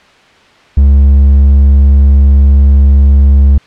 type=tone with hard clipping; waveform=sine; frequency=69.3 Hz; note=C#2; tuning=in tune; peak=-3 dBFS; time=0.77-3.58 s; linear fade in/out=5 ms; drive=3 dB; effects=white hiss -42 dBFS RMS until 3.66 s + low-pass 3000 Hz 12 dB/octave